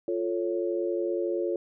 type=chord; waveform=sine; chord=F augmented; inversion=none; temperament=equal; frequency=349.2 / 440 / 554.4 Hz; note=F4 / A4 / C#5; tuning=0 / 0 / 0 cents; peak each=-28 / -32 / -32 dBFS; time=0.08-1.56 s; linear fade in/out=2 ms; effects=none